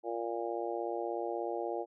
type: harmonic tone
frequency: 116.54 Hz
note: A#2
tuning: in tune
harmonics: 3 / 4 / 5 / 6 / 7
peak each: -38 / -39 / -40 / -41 / -41 dBFS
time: 0.03-1.86 s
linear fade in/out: 50 ms
effects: none